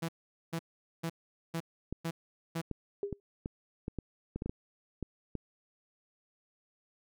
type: tone bursts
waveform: sawtooth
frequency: 165.4 Hz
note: E3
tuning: 6 cents sharp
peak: -29 dBFS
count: 6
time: 0.02-2.616 s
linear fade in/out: 10 ms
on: 66 ms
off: 440 ms
type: clicks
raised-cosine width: 3 ms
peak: -23 dBFS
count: 12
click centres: 1.926 / 2.713 / 3.127 / 3.459 / 3.881 / 3.987 / 4.36 / 4.421 / 4.46 / 4.495 / 5.027 / 5.353 s
type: tone with exponential decay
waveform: sine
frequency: 403.1 Hz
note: G4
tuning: 48 cents sharp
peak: -28 dBFS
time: 3.03-3.2 s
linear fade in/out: 1 ms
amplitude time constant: 35 ms
effects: none